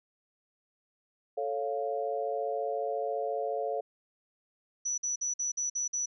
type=chord; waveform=sine; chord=A augmented; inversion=none; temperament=equal; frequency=440 / 554.4 / 698.5 Hz; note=A4 / C#5 / E#5; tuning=0 / 0 / 0 cents; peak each=-34 dBFS; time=1.37-3.81 s; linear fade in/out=10 ms
type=tone bursts; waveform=sine; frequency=5920 Hz; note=F#8; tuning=in tune; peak=-29 dBFS; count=7; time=4.85-6.06 s; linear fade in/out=10 ms; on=130 ms; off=50 ms
effects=none